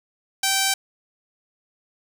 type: tone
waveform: 5% pulse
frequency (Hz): 777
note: G5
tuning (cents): -16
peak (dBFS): -7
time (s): 0.43-0.74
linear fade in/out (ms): 5
effects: none